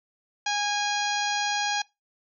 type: harmonic tone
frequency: 822 Hz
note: G#5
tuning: 18 cents flat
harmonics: 1 / 2 / 3 / 4 / 5 / 6 / 7 / 8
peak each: -28 / -31 / -33 / -34 / -35 / -36 / -36 / -37 dBFS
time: 0.46-1.82 s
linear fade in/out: 5 ms
effects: noise-tail reverb RT60 0.2 s tail -22 dB re dry